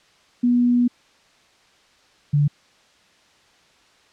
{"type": "tone pair in turn", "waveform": "sine", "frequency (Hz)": [243.3, 145.58], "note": ["B3", "D3"], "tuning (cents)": [-26, -15], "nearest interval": "major sixth", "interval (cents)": 889, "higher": "first", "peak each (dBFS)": -14, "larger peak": "neither", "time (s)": [[0.43, 0.88], [2.33, 2.48]], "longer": "first", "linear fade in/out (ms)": 10, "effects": ["white hiss -56 dBFS RMS until 4.12 s", "low-pass 5000 Hz 12 dB/octave"]}